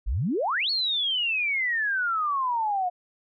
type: exponential two-way sweep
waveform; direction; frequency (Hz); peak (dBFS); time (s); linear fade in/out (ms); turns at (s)
sine; up then down; 42.96 to 4435 to 704; -23; 0.06-2.9; 20; 0.7
effects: none